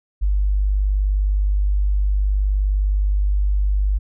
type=tone; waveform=sine; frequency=49.69 Hz; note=G1; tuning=24 cents sharp; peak=-15 dBFS; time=0.21-3.99 s; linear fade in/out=20 ms; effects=none